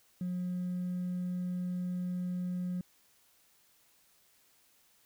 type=tone with hard clipping; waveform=triangle; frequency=180 Hz; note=F#3; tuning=47 cents flat; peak=-32 dBFS; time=0.21-2.81 s; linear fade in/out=2 ms; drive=2 dB; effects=white hiss -67 dBFS RMS until 5.05 s